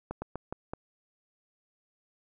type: slowing click train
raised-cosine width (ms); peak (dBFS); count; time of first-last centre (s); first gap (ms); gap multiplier
1; -21; 5; 0.11-0.735; 110; 1.24
effects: none